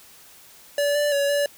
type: tone with pitch steps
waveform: square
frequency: 576 / 586 / 565 / 575 Hz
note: D5 / D5 / C#5 / D5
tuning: -34 / -4 / +33 / -37 cents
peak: -20 dBFS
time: 0.78-1.46 s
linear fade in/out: 2 ms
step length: 170 ms
effects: white hiss -49 dBFS RMS until 1.57 s

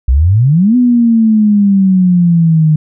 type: exponential two-way sweep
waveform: sine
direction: up then down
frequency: 59 to 250.7 to 152.6 Hz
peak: -5 dBFS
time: 0.08-2.76 s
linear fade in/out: 5 ms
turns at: 0.76 s
effects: none

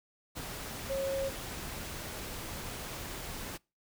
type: tone in noise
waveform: sine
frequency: 543 Hz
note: C#5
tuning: 36 cents flat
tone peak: -30 dBFS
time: 0.89-1.3 s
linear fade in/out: 20 ms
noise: pink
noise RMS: -41 dBFS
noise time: 0.35-3.58 s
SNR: +8 dB
effects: noise-tail reverb RT60 0.3 s tail -26 dB re dry

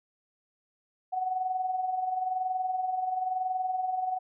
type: tone with amplitude modulation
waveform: sine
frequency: 744 Hz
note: F#5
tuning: 9 cents sharp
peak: -25 dBFS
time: 1.12-4.19 s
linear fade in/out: 20 ms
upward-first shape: sine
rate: 21 Hz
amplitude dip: 55%
effects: none

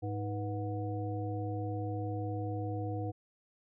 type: harmonic tone with a mistuned harmonic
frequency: 104.4 Hz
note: G#2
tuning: 10 cents sharp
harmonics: 1 / 3 / 5 / 7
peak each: -35 / -40 / -42 / -43 dBFS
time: 0.02-3.12 s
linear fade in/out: 20 ms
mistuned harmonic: 5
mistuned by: -110 cents
effects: none

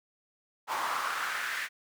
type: noise with high-pass filter sweep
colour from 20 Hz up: brown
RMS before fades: -33 dBFS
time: 0.67-1.69 s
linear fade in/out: 50 ms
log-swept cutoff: 920 to 1900 Hz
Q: 3.2
effects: none

